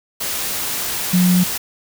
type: tone in noise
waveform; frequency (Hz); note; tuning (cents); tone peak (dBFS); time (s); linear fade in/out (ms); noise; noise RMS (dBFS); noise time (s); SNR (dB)
sine; 180.3; F#3; -45; -11; 1.13-1.44; 10; white; -23; 0.2-1.58; +9
effects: none